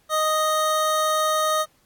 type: tone pair together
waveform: square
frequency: 622.3 / 1244.6 Hz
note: D#5 / D#6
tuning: 0 / 0 cents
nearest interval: octave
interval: 1200 cents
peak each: -24 / -22 dBFS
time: 0.09-1.66 s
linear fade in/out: 50 ms
effects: pink hiss -62 dBFS RMS until 1.85 s + AAC 64 kbps